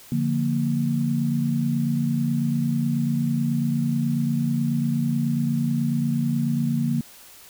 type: chord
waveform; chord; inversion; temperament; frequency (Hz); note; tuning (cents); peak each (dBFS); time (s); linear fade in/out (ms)
sine; Bb major; first; just; 145.68 / 174.81 / 233.1; D3 / F3 / Bb3; -14 / +2 / 0; -24 / -28 / -23; 0.12-7.01; 2
effects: white hiss -47 dBFS RMS until 7.49 s